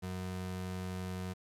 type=ring-modulated tone; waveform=square; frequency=138.6 Hz; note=C#3; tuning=in tune; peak=-35 dBFS; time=0.02-1.34 s; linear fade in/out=20 ms; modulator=45.9 Hz; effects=resampled to 32000 Hz + 11-bit